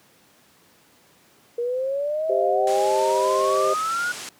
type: exponential sweep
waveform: sine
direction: up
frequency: 470 to 1467 Hz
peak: -22 dBFS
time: 1.58-4.12 s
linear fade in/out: 5 ms
type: chord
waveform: sine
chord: C minor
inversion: second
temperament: equal with one note detuned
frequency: 393.8 / 523.3 / 622.3 Hz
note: G4 / C5 / Eb5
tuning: +8 / 0 / 0 cents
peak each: -24 / -24 / -23 dBFS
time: 2.29-3.74 s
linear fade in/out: 10 ms
type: low-pass noise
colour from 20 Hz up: white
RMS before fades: -36 dBFS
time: 2.67-4.29 s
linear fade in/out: 2 ms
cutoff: 8800 Hz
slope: 24 dB/octave
effects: pink hiss -56 dBFS RMS until 4.39 s + high-pass 150 Hz 12 dB/octave